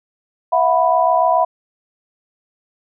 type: chord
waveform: sine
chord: E suspended second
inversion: none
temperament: equal with one note detuned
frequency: 659.3 / 726.4 / 987.8 Hz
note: E5 / F#5 / B5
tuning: 0 / -32 / 0 cents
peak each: -16 dBFS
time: 0.52-1.45 s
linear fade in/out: 10 ms
effects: none